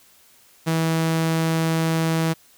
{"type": "tone", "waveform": "sawtooth", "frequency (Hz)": 162.5, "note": "E3", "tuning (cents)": -24, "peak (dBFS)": -15, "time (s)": [0.66, 2.34], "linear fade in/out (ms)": 20, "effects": ["white hiss -54 dBFS RMS until 2.57 s"]}